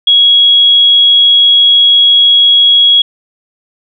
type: tone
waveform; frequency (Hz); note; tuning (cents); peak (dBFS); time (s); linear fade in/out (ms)
sine; 3322; G#7; 0; -3; 0.07-3.02; 5
effects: none